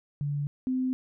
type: tone pair in turn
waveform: sine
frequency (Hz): 144.3 / 257.1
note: D3 / C4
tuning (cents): -30 / -30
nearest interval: minor seventh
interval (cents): 1000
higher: second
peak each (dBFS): -27 / -25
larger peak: second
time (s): 0.21-0.47 / 0.67-0.93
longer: neither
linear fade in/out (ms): 0
effects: none